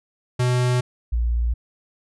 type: tone pair in turn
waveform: square / sine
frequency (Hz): 124.5 / 58.54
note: B2 / A#1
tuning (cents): +14 / +8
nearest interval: octave + minor second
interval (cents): 1306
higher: first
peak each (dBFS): -18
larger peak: neither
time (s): 0.39-0.81 / 1.12-1.54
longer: neither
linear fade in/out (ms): 10
effects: resampled to 24000 Hz